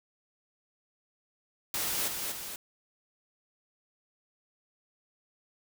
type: noise with echo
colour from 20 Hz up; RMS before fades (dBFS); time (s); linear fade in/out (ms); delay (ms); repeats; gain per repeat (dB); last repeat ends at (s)
white; -32; 1.74-2.08; 2; 240; 2; -4; 2.56
effects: none